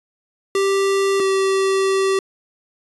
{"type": "tone pair in turn", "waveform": "square", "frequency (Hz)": [392, 386.4], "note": ["G4", "G4"], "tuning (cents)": [0, -25], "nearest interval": "unison", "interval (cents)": 25, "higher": "first", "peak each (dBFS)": -16, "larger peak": "neither", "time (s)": [[0.55, 1.2], [1.2, 2.19]], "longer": "second", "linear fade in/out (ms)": 2, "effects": ["resampled to 24000 Hz"]}